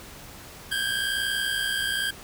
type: tone pair together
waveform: 25% pulse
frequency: 1567 / 1628 Hz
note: G6 / G#6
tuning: -1 / -35 cents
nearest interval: minor second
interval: 66 cents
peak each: -24 dBFS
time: 0.71-2.11 s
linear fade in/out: 10 ms
effects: pink hiss -44 dBFS RMS until 2.23 s